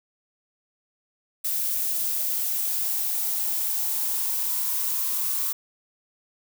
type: noise with high-pass filter sweep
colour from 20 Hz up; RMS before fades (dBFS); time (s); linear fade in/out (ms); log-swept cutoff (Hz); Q
violet; -26; 1.44-5.53; 10; 590 to 1100; 8.8
effects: none